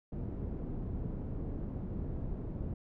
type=low-pass noise; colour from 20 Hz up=pink; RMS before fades=-38 dBFS; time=0.12-2.74 s; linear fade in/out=5 ms; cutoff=310 Hz; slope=12 dB/octave; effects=none